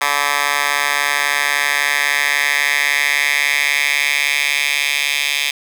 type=tone with high-pass filter sweep; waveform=10% pulse; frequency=143.7 Hz; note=D3; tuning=37 cents flat; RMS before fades=-17 dBFS; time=0.01-5.51 s; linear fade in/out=5 ms; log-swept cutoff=1300 to 2700 Hz; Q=2.9; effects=none